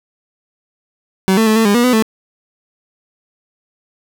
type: tone with pitch steps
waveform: 30% pulse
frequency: 189.9 / 222.9 / 217.4 / 224.6 / 203.1 / 240 / 250.9 / 220.5 Hz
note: F#3 / A3 / A3 / A3 / G#3 / B3 / B3 / A3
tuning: +45 / +23 / -21 / +36 / -38 / -49 / +28 / +4 cents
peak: -7 dBFS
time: 1.28-2.024 s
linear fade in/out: 0 ms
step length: 93 ms
effects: none